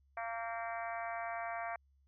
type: harmonic tone with a mistuned harmonic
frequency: 230.1 Hz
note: A#3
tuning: 22 cents flat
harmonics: 3 / 4 / 5 / 6 / 7 / 8 / 9 / 10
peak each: -40 / -47 / -46 / -50 / -48 / -49 / -52 / -51 dBFS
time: 0.17-1.76 s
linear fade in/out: 2 ms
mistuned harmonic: 7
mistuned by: -34 cents
effects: added 68 Hz sine -67 dBFS peak until 2.07 s